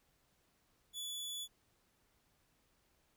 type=tone; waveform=sawtooth; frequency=3437 Hz; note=A7; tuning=41 cents flat; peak=-38 dBFS; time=0.93-1.48 s; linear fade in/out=50 ms; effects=pink hiss -75 dBFS RMS until 3.16 s